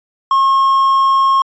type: tone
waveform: triangle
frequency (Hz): 1080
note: C#6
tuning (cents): -45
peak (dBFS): -7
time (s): 0.31-1.42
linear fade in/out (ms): 2
effects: resampled to 16000 Hz